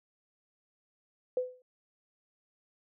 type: tone with exponential decay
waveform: sine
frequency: 504 Hz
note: B4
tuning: 35 cents sharp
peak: -24 dBFS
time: 1.37-1.62 s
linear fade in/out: 2 ms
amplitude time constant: 53 ms
effects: none